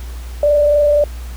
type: tone with frequency modulation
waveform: sine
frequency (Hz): 587.3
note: D5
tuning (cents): 0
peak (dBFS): -9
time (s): 0.43-1.04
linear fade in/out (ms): 2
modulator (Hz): 23.8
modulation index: 0.36
effects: added 60 Hz sine -25 dBFS peak until 1.36 s + pink hiss -40 dBFS RMS until 1.36 s